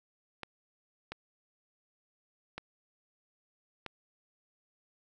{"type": "clicks", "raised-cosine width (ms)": 0.3, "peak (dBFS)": -23, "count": 4, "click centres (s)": [0.433, 1.12, 2.58, 3.863], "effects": []}